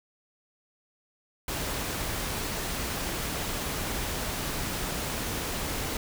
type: noise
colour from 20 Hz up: pink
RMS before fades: -32 dBFS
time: 1.48-5.97 s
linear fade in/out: 2 ms
effects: none